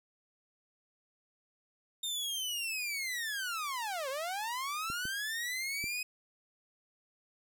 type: linear two-way sweep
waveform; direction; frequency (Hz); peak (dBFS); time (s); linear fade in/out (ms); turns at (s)
sawtooth; down then up; 3666 to 513 to 2528; -31; 2.03-6.03; 5; 4.09
type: clicks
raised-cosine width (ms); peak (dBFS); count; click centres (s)
3; -31; 3; 4.901 / 5.054 / 5.841
effects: none